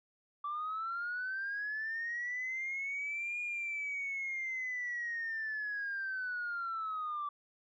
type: linear two-way sweep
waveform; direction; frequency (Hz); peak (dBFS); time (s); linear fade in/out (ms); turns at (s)
sine; up then down; 1158 to 2438 to 1158; -34; 0.44-7.29; 5; 3.4
effects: tanh soft clip ceiling -31 dBFS

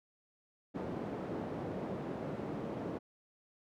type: band-pass noise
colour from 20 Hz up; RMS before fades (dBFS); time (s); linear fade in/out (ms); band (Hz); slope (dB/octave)
white; -40; 0.74-2.99; 20; 140 to 420; 12
effects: none

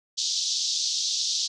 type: band-pass noise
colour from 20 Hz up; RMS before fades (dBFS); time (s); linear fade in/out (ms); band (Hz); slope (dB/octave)
white; -27; 0.17-1.48; 20; 3500 to 6300; 48
effects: none

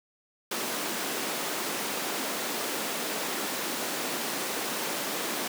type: high-pass noise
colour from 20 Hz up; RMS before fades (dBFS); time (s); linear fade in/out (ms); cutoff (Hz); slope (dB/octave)
pink; -32; 0.51-5.48; 5; 230; 24
effects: none

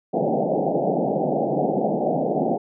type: band-pass noise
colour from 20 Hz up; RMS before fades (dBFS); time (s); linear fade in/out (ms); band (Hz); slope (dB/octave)
white; -22; 0.13-2.58; 10; 140 to 790; 96
effects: none

